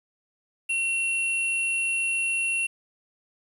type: tone pair together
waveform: sine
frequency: 2727 / 9774 Hz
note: F7 / D#9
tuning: -42 / -32 cents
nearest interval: octave + minor seventh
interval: 2210 cents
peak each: -23 / -32 dBFS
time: 0.69-2.67 s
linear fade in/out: 10 ms
effects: tanh soft clip ceiling -16 dBFS + 9-bit